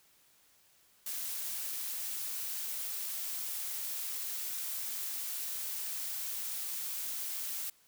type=noise; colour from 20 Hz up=blue; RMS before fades=-38 dBFS; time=1.06-7.7 s; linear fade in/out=5 ms; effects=white hiss -66 dBFS RMS until 7.87 s